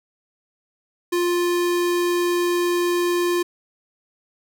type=tone; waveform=square; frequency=350.5 Hz; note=F4; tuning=6 cents sharp; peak=-19 dBFS; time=1.12-3.43 s; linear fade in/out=10 ms; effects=none